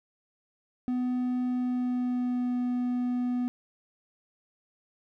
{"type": "tone with pitch glide", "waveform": "triangle", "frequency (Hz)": [249.8, 246.9], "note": ["B3", "B3"], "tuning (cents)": [20, 0], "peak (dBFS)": -24, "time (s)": [0.88, 3.48], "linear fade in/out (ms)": 0, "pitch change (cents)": -20, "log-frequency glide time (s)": [1.47, 2.56], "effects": []}